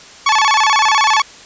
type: tone with vibrato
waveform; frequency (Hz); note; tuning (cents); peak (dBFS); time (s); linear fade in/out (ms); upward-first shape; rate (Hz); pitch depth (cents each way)
sawtooth; 985; B5; -5; -6; 0.26-1.22; 5; square; 16; 220
effects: white hiss -38 dBFS RMS until 1.45 s + resampled to 16000 Hz